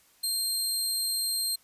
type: tone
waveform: 20% pulse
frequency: 4186 Hz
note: C8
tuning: in tune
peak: -21 dBFS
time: 0.23-1.56 s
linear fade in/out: 10 ms
effects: white hiss -62 dBFS RMS until 1.63 s + resampled to 32000 Hz